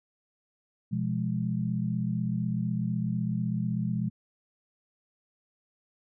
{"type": "chord", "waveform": "sine", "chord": "F diminished", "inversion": "second", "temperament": "equal with one note detuned", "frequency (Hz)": [123.47, 171.71, 207.7], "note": ["Cb3", "F3", "Ab3"], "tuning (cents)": [0, -29, 0], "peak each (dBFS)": -31, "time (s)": [0.91, 4.1], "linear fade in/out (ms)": 20, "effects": []}